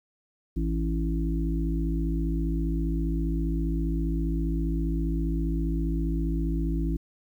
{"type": "harmonic tone", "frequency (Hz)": 55, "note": "A1", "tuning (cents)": 0, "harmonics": [1, 3, 5, 6], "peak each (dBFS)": [-26, -31, -33, -34], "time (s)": [0.56, 6.97], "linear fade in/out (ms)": 10, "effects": ["10-bit"]}